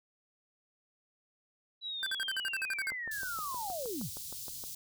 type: linear sweep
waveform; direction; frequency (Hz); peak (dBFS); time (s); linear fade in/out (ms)
sine; down; 3951 to 63.2; -36; 1.81-4.11; 50
type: tone bursts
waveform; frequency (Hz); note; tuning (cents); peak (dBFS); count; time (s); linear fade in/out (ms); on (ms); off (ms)
square; 1563; G6; -6; -33; 11; 2.03-2.903; 0; 33; 51
type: click train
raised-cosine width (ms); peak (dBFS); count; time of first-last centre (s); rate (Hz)
1; -33; 12; 2.92-4.639; 6.4
type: band-stop noise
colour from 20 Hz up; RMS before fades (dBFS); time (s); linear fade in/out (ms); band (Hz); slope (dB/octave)
white; -43; 3.11-4.75; 5; 160 to 3900; 24
effects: none